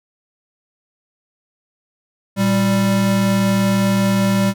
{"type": "tone pair together", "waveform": "square", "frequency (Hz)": [116.54, 196], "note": ["A#2", "G3"], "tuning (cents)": [0, 0], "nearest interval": "major sixth", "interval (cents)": 900, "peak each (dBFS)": [-22, -15], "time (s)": [2.36, 4.54], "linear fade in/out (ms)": 50, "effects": []}